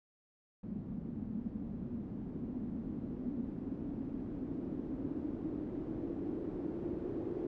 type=noise with low-pass filter sweep; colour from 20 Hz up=white; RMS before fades=-40 dBFS; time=0.63-7.47 s; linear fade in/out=5 ms; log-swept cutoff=210 to 350 Hz; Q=4.6; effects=none